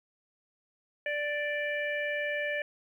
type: harmonic tone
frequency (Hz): 587.3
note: D5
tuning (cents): 0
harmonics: 1 / 3 / 4 / 5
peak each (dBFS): -33 / -33 / -37 / -45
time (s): 1.06-2.62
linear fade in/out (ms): 2
effects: 11-bit